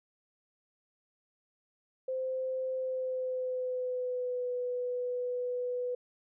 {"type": "tone with pitch glide", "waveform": "sine", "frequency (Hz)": [519, 494.7], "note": ["C5", "B4"], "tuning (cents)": [-14, 3], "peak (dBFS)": -31, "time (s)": [2.08, 5.95], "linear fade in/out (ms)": 5, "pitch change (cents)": -83, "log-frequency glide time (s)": [2.75, 4.51], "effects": []}